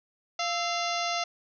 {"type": "harmonic tone with a mistuned harmonic", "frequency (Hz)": 693, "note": "F5", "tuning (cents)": -14, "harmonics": [1, 2, 3, 4, 5, 6, 7, 8, 9], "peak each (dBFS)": [-31, -34, -36, -37, -38, -39, -39, -40, -41], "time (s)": [0.39, 1.24], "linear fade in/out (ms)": 5, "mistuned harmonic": 2, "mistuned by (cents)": -85, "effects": []}